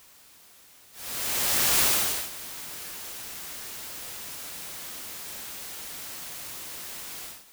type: noise with ADSR envelope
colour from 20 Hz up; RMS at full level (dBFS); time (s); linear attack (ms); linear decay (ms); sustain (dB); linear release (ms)
white; -21; 0.92-7.45; 890; 480; -18; 200
effects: white hiss -54 dBFS RMS until 7.52 s